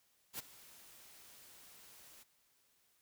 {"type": "noise with ADSR envelope", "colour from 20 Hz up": "white", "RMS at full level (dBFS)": -41, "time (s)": [0.33, 2.24], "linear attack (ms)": 58, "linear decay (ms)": 19, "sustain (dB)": -18, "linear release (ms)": 20, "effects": ["white hiss -74 dBFS RMS until 3.01 s"]}